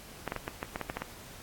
clicks, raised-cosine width 0.5 ms, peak -18 dBFS, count 10, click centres 0.277 / 0.321 / 0.363 / 0.479 / 0.629 / 0.759 / 0.813 / 0.899 / 0.97 / 1.02 s, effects pink hiss -49 dBFS RMS until 1.42 s + AAC 64 kbps

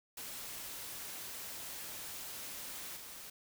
white noise with level steps, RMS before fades -45 / -49 dBFS, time 0.17-3.3 s, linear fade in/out 5 ms, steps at 2.96 s, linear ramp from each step 10 ms, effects none

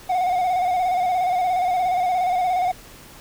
triangle tone with vibrato, 728 Hz, F#5, 28 cents flat, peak -16 dBFS, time 0.09-2.72 s, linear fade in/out 10 ms, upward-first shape square, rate 17 Hz, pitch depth 42 cents each way, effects pink hiss -44 dBFS RMS until 3.2 s

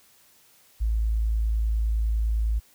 sine tone, 54.9 Hz, A1, 3 cents flat, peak -21 dBFS, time 0.8-2.6 s, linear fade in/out 20 ms, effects white hiss -58 dBFS RMS until 2.74 s

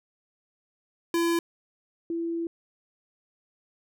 square / sine tone pair in turn, 337.8 / 334.7 Hz, E4 / E4, +42 / +26 cents, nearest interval unison, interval 16 cents, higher first, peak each -23 / -27 dBFS, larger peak first, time 1.14-1.39 / 2.1-2.47 s, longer second, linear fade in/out 2 ms, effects none

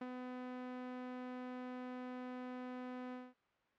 sawtooth tone with ADSR envelope, 251.5 Hz, B3, 32 cents sharp, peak -37 dBFS, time 0.01-3.34 s, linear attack 6 ms, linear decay 35 ms, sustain -3 dB, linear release 210 ms, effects white hiss -75 dBFS RMS until 3.78 s + low-pass 2000 Hz 12 dB/octave

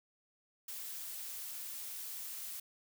blue noise, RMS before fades -44 dBFS, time 0.68-2.6 s, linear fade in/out 5 ms, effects none

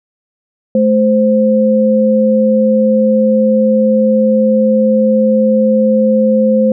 sine tone pair together, 216 / 521 Hz, A3 / C5, -32 / -7 cents, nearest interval octave + minor third, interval 1525 cents, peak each -10 dBFS, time 0.75-6.72 s, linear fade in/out 2 ms, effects none

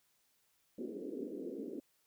pink band-pass noise, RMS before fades -43 dBFS, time 0.78-1.8 s, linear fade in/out 2 ms, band 230 to 460 Hz, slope 48 dB/octave, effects white hiss -75 dBFS RMS until 2.06 s

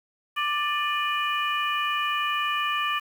harmonic tone with a mistuned harmonic, 589 Hz, D5, 5 cents sharp, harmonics 2 / 3 / 4 / 5, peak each -26 / -31 / -31 / -31 dBFS, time 0.36-3 s, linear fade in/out 20 ms, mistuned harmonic 4, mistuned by +54 cents, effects 8-bit

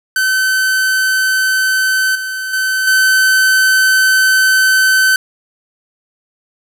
45% pulse tone with level steps, 1530 Hz, G6, 42 cents flat, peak -11 / -19 / -13 / -8 dBFS, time 0.16-5.16 s, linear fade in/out 2 ms, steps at 2.15 / 2.53 / 2.87 s, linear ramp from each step 5 ms, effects none

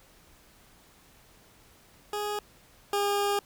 20% pulse tone pair in turn, 415.3 / 405.6 Hz, G#4 / G#4, 0 / -41 cents, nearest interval unison, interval 41 cents, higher first, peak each -25 / -20 dBFS, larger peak second, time 2.13-2.39 / 2.93-3.39 s, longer second, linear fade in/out 2 ms, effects pink hiss -58 dBFS RMS until 3.45 s

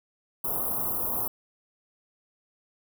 white band-stop noise, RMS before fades -29 dBFS, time 0.44-1.28 s, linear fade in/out 5 ms, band 1200 to 11000 Hz, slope 48 dB/octave, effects none

